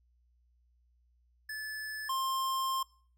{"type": "tone pair in turn", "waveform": "square", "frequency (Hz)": [1732, 1058.4], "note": ["A6", "C6"], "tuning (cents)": [-28, 20], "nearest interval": "major sixth", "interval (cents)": 852, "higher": "first", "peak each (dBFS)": [-38, -31], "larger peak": "second", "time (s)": [[1.49, 2.09], [2.09, 2.83]], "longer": "second", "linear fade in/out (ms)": 5, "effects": ["noise-tail reverb RT60 0.5 s tail -23 dB re dry", "added 60 Hz sine -66 dBFS peak until 3.17 s"]}